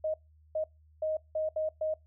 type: tone bursts at uneven times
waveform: sine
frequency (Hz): 625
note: D#5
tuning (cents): +8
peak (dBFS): -28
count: 6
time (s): 0.04-0.14 / 0.55-0.64 / 1.02-1.17 / 1.35-1.49 / 1.56-1.69 / 1.81-1.94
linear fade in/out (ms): 5
effects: noise-tail reverb RT60 0.2 s tail -23 dB re dry + added 77 Hz sine -58 dBFS peak until 2.06 s